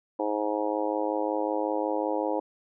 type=harmonic tone; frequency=105.4 Hz; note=G#2; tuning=26 cents sharp; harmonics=3 / 4 / 5 / 6 / 7 / 8 / 9; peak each=-31 / -34 / -30 / -37 / -36 / -34 / -36 dBFS; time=0.19-2.4 s; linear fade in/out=5 ms; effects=none